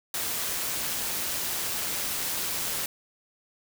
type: noise with amplitude modulation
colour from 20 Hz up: white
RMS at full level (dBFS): -29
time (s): 0.14-2.86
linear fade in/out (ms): 2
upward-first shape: sine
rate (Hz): 174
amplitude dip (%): 30
effects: none